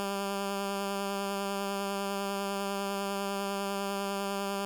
10% pulse tone with vibrato, 198.2 Hz, G3, 19 cents sharp, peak -23 dBFS, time 0-4.65 s, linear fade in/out 0 ms, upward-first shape sine, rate 10 Hz, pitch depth 15 cents each way, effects 9-bit

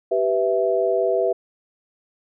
sine chord, E minor, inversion first, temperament equal with one note detuned, 388.4 / 493.9 / 659.3 Hz, G4 / B4 / E5, -16 / 0 / 0 cents, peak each -22 / -22 / -21 dBFS, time 0.11-1.33 s, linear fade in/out 10 ms, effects none

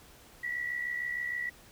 sine tone with amplitude modulation, 1943 Hz, B6, 29 cents flat, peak -29 dBFS, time 0.43-1.5 s, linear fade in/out 10 ms, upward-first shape sine, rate 66.5 Hz, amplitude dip 60%, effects pink hiss -56 dBFS RMS until 1.71 s

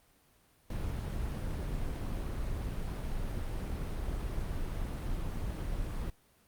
brown noise, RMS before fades -35 dBFS, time 0.7-6.1 s, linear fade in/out 2 ms, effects pink hiss -66 dBFS RMS until 6.47 s + Opus 32 kbps

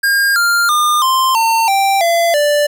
square tone with pitch steps, 1614 / 1397 / 1209.1 / 1046.5 / 905.8 / 784 / 678.6 / 587.4 Hz, G#6 / F6 / D#6 / C6 / A#5 / G5 / F5 / D5, -50 / 0 / -50 / 0 / -50 / 0 / -50 / 0 cents, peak -11 dBFS, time 0.03-2.67 s, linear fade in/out 10 ms, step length 330 ms, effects none

